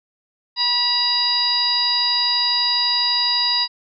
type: harmonic tone with a mistuned harmonic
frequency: 972 Hz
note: B5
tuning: 28 cents flat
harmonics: 1 / 2 / 3 / 4 / 5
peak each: -26 / -30 / -30 / -22 / -18 dBFS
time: 0.56-3.68 s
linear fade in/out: 50 ms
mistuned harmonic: 3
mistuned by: -44 cents
effects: none